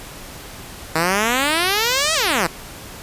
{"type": "exponential two-way sweep", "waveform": "5% pulse", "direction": "up then down", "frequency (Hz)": [155.56, 659.3, 155.56], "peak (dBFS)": -5, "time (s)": [0.95, 2.47], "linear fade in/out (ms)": 5, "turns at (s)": 2.14, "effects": ["pink hiss -36 dBFS RMS until 3.02 s", "resampled to 32000 Hz"]}